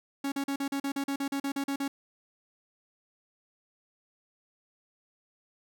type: tone bursts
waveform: 45% pulse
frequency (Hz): 277.2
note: C#4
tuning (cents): 0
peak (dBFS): -29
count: 14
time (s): 0.24-1.88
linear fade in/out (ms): 5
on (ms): 80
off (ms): 40
effects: none